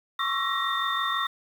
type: tone cluster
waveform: sine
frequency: 1090 / 1136 / 1333 / 1885 / 3607 Hz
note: C#6 / C#6 / E6 / A#6 / A7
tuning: -29 / +42 / +19 / +19 / +42 cents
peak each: -31 dBFS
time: 0.19-1.27 s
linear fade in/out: 5 ms
effects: 8-bit